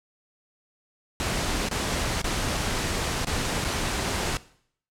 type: noise with dropouts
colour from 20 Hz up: pink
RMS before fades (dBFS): -27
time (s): 1.2-4.37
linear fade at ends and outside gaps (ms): 0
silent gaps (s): 1.687-1.713 / 2.216-2.243 / 3.247-3.27 / 3.643-3.648
effects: noise-tail reverb RT60 0.6 s tail -18 dB re dry + low-pass 9000 Hz 12 dB/octave